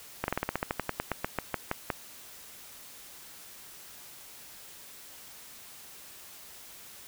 slowing click train, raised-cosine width 0.5 ms, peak -13 dBFS, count 18, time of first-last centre 0.24-1.902 s, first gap 41 ms, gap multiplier 1.1, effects white hiss -49 dBFS RMS until 7.07 s

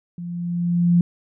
sine tone with level ramp, 173.5 Hz, F3, 11 cents flat, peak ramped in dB -29 to -11 dBFS, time 0.18-1.01 s, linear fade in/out 2 ms, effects none

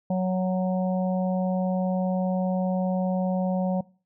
harmonic tone, 185 Hz, F#3, in tune, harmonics 1 / 3 / 4 / 5, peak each -23 / -29 / -33 / -41 dBFS, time 0.1-3.81 s, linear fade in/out 5 ms, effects noise-tail reverb RT60 0.4 s tail -23 dB re dry

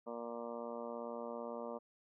harmonic tone, 117.7 Hz, A#2, 17 cents sharp, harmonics 2 / 3 / 4 / 5 / 6 / 7 / 8 / 9 / 10, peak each -48 / -54 / -46 / -46 / -53 / -57 / -52 / -55 / -54 dBFS, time 0.06-1.79 s, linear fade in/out 20 ms, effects none

